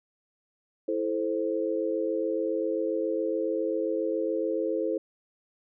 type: chord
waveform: sine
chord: A minor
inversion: second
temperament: equal with one note detuned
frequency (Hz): 329.6 / 436 / 523.3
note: E4 / A4 / C5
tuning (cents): 0 / -16 / 0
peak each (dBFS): -30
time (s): 0.88-4.98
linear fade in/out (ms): 5
effects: none